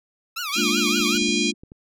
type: tone with vibrato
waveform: 15% pulse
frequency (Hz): 1281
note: E6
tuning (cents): -50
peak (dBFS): -20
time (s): 0.36-1.18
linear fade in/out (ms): 10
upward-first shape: triangle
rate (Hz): 5.3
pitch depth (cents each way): 260
type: harmonic tone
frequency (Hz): 810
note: G#5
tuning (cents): -43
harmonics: 3 / 4 / 5 / 6 / 7 / 8 / 9 / 10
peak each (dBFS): -26 / -28 / -30 / -32 / -33 / -34 / -35 / -36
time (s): 0.52-1.52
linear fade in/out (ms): 20
type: chord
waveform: sine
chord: Bb dominant seventh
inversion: third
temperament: equal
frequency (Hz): 207.7 / 233.1 / 293.7 / 349.2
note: Ab3 / Bb3 / D4 / F4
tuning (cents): 0 / 0 / 0 / 0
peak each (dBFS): -27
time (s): 0.55-1.54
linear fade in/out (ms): 50
type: clicks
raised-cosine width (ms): 3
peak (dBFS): -29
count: 6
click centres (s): 1.003 / 1.152 / 1.22 / 1.29 / 1.635 / 1.719
effects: none